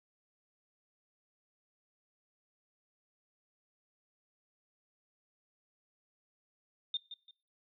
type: tone with echo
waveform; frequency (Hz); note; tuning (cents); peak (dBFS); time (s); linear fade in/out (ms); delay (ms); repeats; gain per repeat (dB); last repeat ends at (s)
sine; 3627; A#7; -48; -31; 6.94-6.97; 2; 170; 2; -11; 7.31
effects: noise-tail reverb RT60 0.4 s tail -21 dB re dry